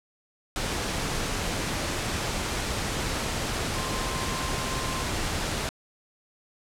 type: tone in noise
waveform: sine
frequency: 1046.5 Hz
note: C6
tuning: in tune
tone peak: -36 dBFS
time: 3.75-5.03 s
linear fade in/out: 0 ms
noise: pink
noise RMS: -29 dBFS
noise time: 0.56-5.69 s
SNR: -10 dB
effects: low-pass 9000 Hz 12 dB/octave